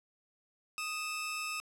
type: tone pair together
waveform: sawtooth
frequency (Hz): 1244.5 / 2637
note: D#6 / E7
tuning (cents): 0 / 0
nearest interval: octave + minor second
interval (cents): 1300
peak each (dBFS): -36 / -34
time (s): 0.78-1.6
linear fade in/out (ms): 0
effects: low-pass 12000 Hz 12 dB/octave